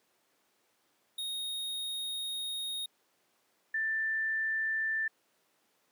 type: tone pair in turn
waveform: square / sine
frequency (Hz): 3729 / 1773.1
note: A#7 / A6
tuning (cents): 0 / +13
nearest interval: octave + minor second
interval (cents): 1287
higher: first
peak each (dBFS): -35 / -29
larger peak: second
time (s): 1.18-2.86 / 3.74-5.08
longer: first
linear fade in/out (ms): 5
effects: pink hiss -72 dBFS RMS until 5.91 s + high-pass 300 Hz 12 dB/octave